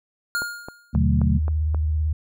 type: tone with exponential decay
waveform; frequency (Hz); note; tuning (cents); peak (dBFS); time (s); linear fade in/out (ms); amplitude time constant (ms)
square; 1417; F6; +25; -21; 0.35-0.95; 0; 130
type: click train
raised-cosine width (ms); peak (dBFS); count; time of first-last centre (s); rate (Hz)
1; -19; 6; 0.42-1.746; 3.77
type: chord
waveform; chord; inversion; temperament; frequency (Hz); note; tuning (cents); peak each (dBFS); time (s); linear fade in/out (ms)
sine; B minor seventh; none; equal; 123.47 / 146.83 / 185 / 220; B2 / D3 / F#3 / A3; 0 / 0 / 0 / 0; -24; 0.93-1.39; 20
type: tone with vibrato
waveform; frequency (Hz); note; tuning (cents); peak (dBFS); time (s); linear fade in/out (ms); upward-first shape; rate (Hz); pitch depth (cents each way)
sine; 77.1; D#2; -15; -19; 0.94-2.13; 5; sine; 18; 70
effects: none